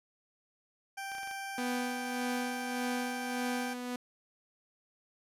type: tone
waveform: 20% pulse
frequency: 784 Hz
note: G5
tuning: in tune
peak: -33 dBFS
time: 0.97-3.74 s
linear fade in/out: 10 ms
type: clicks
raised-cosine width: 0.3 ms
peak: -33 dBFS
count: 6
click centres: 1.118 / 1.151 / 1.183 / 1.232 / 1.274 / 1.312 s
type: tone with tremolo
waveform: sawtooth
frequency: 246.9 Hz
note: B3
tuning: in tune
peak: -28 dBFS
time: 1.58-3.96 s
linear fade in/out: 2 ms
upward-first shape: sine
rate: 1.7 Hz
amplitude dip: 50%
effects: resampled to 32000 Hz